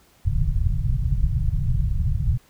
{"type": "low-pass noise", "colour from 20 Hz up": "pink", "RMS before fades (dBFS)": -21, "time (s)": [0.25, 2.38], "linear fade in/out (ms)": 10, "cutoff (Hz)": 150, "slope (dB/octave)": 48, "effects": ["pink hiss -57 dBFS RMS until 2.49 s"]}